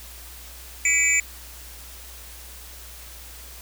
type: tone cluster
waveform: sine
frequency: 1983 / 2285 / 2536 / 7130 Hz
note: B6 / D7 / D#7 / A8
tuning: +7 / -48 / +32 / +22 cents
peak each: -27 / -20 / -28 / -21 dBFS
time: 0.85-1.2 s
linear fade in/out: 2 ms
effects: added 60 Hz sine -43 dBFS peak until 3.61 s + white hiss -43 dBFS RMS until 3.61 s